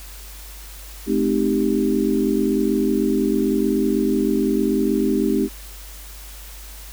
sine chord, A half-diminished seventh, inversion none, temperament equal with one note detuned, 215.2 / 261.6 / 311.1 / 392 Hz, A3 / C4 / Eb4 / G4, -38 / 0 / 0 / 0 cents, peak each -22 dBFS, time 1.06-5.49 s, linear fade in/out 50 ms, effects added 50 Hz sine -37 dBFS peak until 6.92 s + white hiss -41 dBFS RMS until 6.92 s

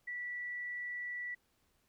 sine tone, 1956 Hz, B6, 17 cents flat, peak -38 dBFS, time 0.07-1.35 s, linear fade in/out 10 ms, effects pink hiss -75 dBFS RMS until 1.88 s

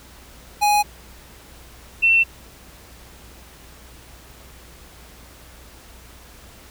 square / sine tone pair in turn, 830.6 / 2696 Hz, G#5 / E7, 0 / +38 cents, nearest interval octave + minor sixth, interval 2038 cents, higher second, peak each -15 / -12 dBFS, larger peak second, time 0.61-0.83 / 2.02-2.24 s, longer neither, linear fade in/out 20 ms, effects added 60 Hz sine -47 dBFS peak until 6.7 s + pink hiss -46 dBFS RMS until 6.7 s

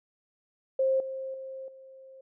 sine tone with level steps, 530 Hz, C5, 22 cents sharp, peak -22 / -33 / -37 / -47 dBFS, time 0.79-2.21 s, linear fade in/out 5 ms, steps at 1 / 1.34 / 1.68 s, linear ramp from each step 2 ms, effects none

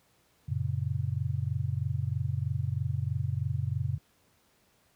sine chord, F# major, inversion none, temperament just, 92.5 / 115.62 / 138.75 Hz, F#2 / A#2 / C#3, 0 / -14 / +2 cents, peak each -32 dBFS, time 0.48-3.98 s, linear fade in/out 10 ms, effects pink hiss -67 dBFS RMS until 4.95 s + high-pass 60 Hz 12 dB/octave

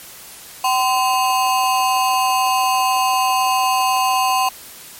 square ring-modulated tone, 897 Hz, A5, 33 cents sharp, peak -12 dBFS, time 0.64-4.49 s, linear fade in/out 5 ms, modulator 132 Hz, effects white hiss -38 dBFS RMS until 4.99 s + MP3 64 kbps

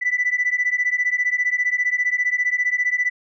sine beating tone pair, 1975.5 / 1990.5 Hz, B6 / B6, 0 / +13 cents, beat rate 15 Hz, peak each -20 dBFS, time 0.01-3.1 s, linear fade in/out 20 ms, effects tanh soft clip ceiling -12 dBFS

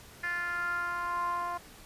10% pulse tone with band-pass filter sweep, 349.2 Hz, F4, in tune, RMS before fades -33 dBFS, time 0.23-1.58 s, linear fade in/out 10 ms, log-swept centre 1800 to 880 Hz, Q 5.4, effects pink hiss -52 dBFS RMS until 1.85 s + resampled to 32000 Hz

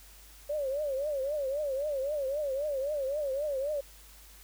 sine tone with vibrato, 565 Hz, C#5, 33 cents sharp, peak -29 dBFS, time 0.49-3.81 s, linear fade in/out 10 ms, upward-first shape triangle, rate 3.8 Hz, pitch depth 160 cents each way, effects added 50 Hz sine -54 dBFS peak until 4.43 s + white hiss -55 dBFS RMS until 4.43 s

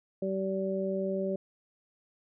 harmonic tone, 192.2 Hz, G3, 34 cents flat, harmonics 1 / 2 / 3, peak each -33 / -33 / -33 dBFS, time 0.22-1.36 s, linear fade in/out 5 ms, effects none

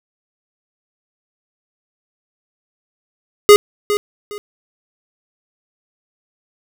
square tone with echo, 413.7 Hz, G#4, 7 cents flat, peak -3 dBFS, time 3.49-3.56 s, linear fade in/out 0 ms, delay 410 ms, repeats 2, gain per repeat -12 dB, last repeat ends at 4.38 s, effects none

